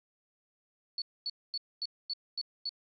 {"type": "tone bursts", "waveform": "sine", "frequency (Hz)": 4435, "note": "C#8", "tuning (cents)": 0, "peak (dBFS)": -32, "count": 7, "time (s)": [0.98, 2.693], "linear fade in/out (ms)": 2, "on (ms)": 39, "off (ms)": 240, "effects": []}